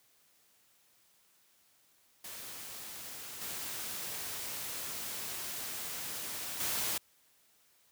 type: noise with level steps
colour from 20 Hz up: white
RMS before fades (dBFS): -45 / -40 / -34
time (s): 2.24-6.98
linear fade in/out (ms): 5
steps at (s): 3.41 / 6.6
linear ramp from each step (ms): 5
effects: white hiss -68 dBFS RMS until 7.91 s + high-pass 60 Hz 12 dB/octave